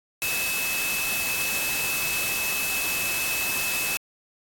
sine tone in noise, 2600 Hz, E7, 24 cents flat, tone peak -27 dBFS, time 0.22-3.97 s, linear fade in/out 0 ms, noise white, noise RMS -28 dBFS, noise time 0.22-3.97 s, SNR -2 dB, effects AAC 64 kbps

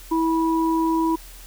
sine tone pair together, 326 / 977 Hz, E4 / B5, -19 / -19 cents, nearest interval octave + perfect fifth, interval 1900 cents, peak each -19 / -23 dBFS, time 0.11-1.16 s, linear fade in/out 10 ms, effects added 40 Hz sine -41 dBFS peak until 1.46 s + white hiss -45 dBFS RMS until 1.46 s

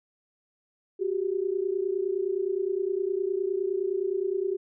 sine tone pair together, 368.1 / 397.8 Hz, F#4 / G4, -9 / +25 cents, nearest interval minor second, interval 134 cents, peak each -28 dBFS, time 0.99-4.57 s, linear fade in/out 20 ms, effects none

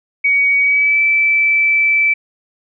sine tone with pitch glide, 2253 to 2319 Hz, C#7 to D7, +28 to -22 cents, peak -10 dBFS, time 0.24-2.14 s, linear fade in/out 10 ms, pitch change +50 cents, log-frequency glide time 0.6-1.01 s, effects none

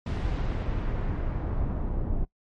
brown noise with low-pass filter sweep, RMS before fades -28 dBFS, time 0.06-2.25 s, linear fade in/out 5 ms, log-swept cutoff 4700 to 670 Hz, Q 0.73, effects noise-tail reverb RT60 0.1 s tail -21 dB re dry + MP3 48 kbps

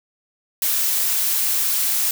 blue noise, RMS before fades -20 dBFS, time 0.62-2.11 s, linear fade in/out 2 ms, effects none

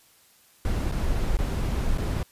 brown noise with dropouts, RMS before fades -25 dBFS, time 0.65-2.23 s, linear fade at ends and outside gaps 1 ms, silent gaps 0.915-0.922 / 1.37-1.388 / 1.976-1.982 s, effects white hiss -58 dBFS RMS until 2.31 s + resampled to 32000 Hz

